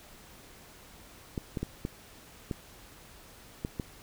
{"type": "clicks", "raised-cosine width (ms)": 3, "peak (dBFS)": -19, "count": 7, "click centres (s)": [1.378, 1.572, 1.63, 1.851, 2.512, 3.649, 3.798], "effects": ["pink hiss -53 dBFS RMS until 4.02 s"]}